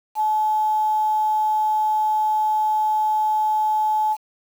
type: tone with quantisation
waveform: sine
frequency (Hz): 860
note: A5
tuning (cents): -40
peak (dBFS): -17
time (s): 0.15-4.17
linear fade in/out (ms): 50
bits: 7
effects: none